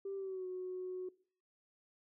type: tone with pitch glide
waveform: sine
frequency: 392 to 367.9 Hz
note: G4 to F#4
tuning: 0 to -10 cents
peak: -38 dBFS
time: 0.05-1.09 s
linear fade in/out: 5 ms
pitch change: -110 cents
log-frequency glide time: 0.16-0.46 s
effects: noise-tail reverb RT60 0.5 s tail -21 dB re dry + tanh soft clip ceiling -34 dBFS